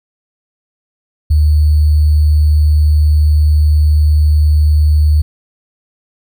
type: tone with sample-and-hold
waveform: sine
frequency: 75.7 Hz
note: D#2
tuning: 47 cents flat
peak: -6 dBFS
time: 1.3-5.22 s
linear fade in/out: 10 ms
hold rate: 4410 Hz
effects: none